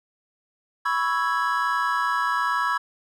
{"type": "chord", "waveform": "triangle", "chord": "C# minor seventh", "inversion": "third", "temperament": "equal", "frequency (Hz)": [987.8, 1108.7, 1318.5, 1661.2], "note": ["B5", "C#6", "E6", "G#6"], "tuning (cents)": [0, 0, 0, 0], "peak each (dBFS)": -25, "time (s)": [0.85, 2.78], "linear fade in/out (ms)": 10, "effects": []}